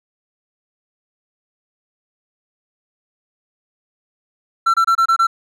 triangle tone bursts, 1348 Hz, E6, 38 cents sharp, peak -9 dBFS, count 6, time 4.66-5.27 s, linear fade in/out 10 ms, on 80 ms, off 26 ms, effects none

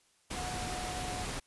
sine tone in noise, 730 Hz, F#5, 24 cents flat, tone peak -40 dBFS, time 0.36-1.24 s, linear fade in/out 10 ms, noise pink, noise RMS -38 dBFS, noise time 0.3-1.4 s, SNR -5 dB, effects white hiss -69 dBFS RMS until 1.46 s + resampled to 24000 Hz

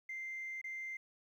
sine tone with dropouts, 2088 Hz, C7, 4 cents flat, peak -39 dBFS, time 0.09-0.97 s, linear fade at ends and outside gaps 5 ms, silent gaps 0.615-0.641 s, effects tanh soft clip ceiling -37 dBFS + 12-bit

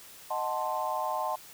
sine chord, D# diminished seventh, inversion none, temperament equal, 622.3 / 740 / 880 / 1046.5 Hz, D#5 / F#5 / A5 / C6, 0 / 0 / 0 / 0 cents, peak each -35 / -35 / -33 / -34 dBFS, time 0.3-1.36 s, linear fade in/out 10 ms, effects white hiss -50 dBFS RMS until 1.53 s

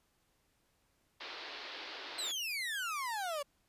white band-pass noise, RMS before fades -46 dBFS, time 1.2-2.32 s, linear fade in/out 10 ms, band 290 to 4600 Hz, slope 48 dB/octave
30% pulse exponential sweep, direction down, 4186 to 555 Hz, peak -33 dBFS, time 2.18-3.43 s, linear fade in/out 10 ms
effects pink hiss -75 dBFS RMS until 3.68 s + resampled to 32000 Hz

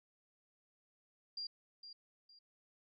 sine tone with echo, 4777 Hz, D8, 29 cents sharp, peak -40 dBFS, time 1.37-1.47 s, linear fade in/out 5 ms, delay 460 ms, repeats 2, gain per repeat -10 dB, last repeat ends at 2.39 s, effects none

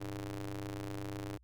sawtooth ring-modulated tone, 98 Hz, G2, in tune, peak -32 dBFS, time 0-1.38 s, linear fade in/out 20 ms, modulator 210 Hz, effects added 60 Hz sine -61 dBFS peak until 1.43 s

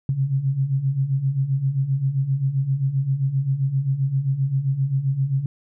sine beating tone pair, 130.81 / 138.41 Hz, C3 / C#3, 0 / -2 cents, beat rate 7.6 Hz, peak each -25 / -20 dBFS, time 0.09-5.46 s, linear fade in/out 2 ms, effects none

